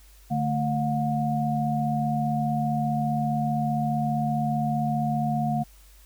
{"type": "tone cluster", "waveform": "sine", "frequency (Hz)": [147.7, 222.9, 718], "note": ["D3", "A3", "F5"], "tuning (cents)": [10, 23, 48], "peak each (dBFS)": -27, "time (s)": [0.3, 5.64], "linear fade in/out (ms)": 20, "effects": ["added 50 Hz sine -50 dBFS peak until 6.05 s", "white hiss -57 dBFS RMS until 6.05 s"]}